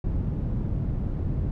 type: low-pass noise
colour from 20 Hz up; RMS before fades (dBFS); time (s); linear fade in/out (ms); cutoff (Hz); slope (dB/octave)
white; -27; 0.04-1.51; 2; 120; 12
effects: none